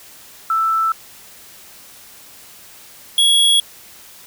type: tone pair in turn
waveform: sine / square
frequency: 1323 / 3334 Hz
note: E6 / G#7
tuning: +6 / +6 cents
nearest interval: octave + major third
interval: 1600 cents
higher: second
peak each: -14 / -11 dBFS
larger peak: second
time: 0.5-0.92 / 3.18-3.6 s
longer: neither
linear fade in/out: 2 ms
effects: white hiss -42 dBFS RMS until 4.26 s